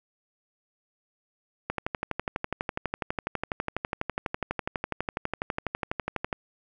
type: click train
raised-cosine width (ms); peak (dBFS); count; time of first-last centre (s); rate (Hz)
0.5; -13; 57; 1.7-6.328; 12.1
effects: none